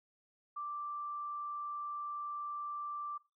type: tone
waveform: sine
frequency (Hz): 1174.7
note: D6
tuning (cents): 0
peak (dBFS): -38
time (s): 0.56-3.18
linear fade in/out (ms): 10
effects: noise-tail reverb RT60 0.3 s tail -21 dB re dry